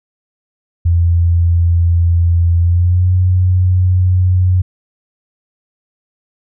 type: tone with pitch glide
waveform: sine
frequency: 85.3 to 91.42 Hz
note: F2 to F#2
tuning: -40 to -20 cents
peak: -8 dBFS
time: 0.85-4.62 s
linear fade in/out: 10 ms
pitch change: +120 cents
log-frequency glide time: 2.59-3.12 s
effects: none